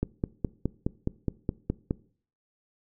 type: click train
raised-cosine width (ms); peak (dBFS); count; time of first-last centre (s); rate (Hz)
3; -13; 10; 0.03-1.909; 4.79
effects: noise-tail reverb RT60 0.5 s tail -21 dB re dry